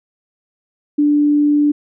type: tone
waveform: sine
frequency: 293.7 Hz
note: D4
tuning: in tune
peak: -10 dBFS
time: 0.98-1.72 s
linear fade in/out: 10 ms
effects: none